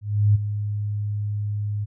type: tone with ADSR envelope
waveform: sine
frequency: 103.83 Hz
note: G#2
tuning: in tune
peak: -12 dBFS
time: 0.01-1.86 s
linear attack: 340 ms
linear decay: 17 ms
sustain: -11 dB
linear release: 26 ms
effects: none